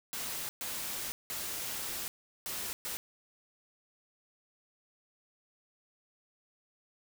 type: noise bursts at uneven times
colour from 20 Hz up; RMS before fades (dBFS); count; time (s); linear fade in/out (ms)
white; -38; 5; 0.13-0.49 / 0.61-1.12 / 1.3-2.08 / 2.46-2.73 / 2.85-2.97; 0
effects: none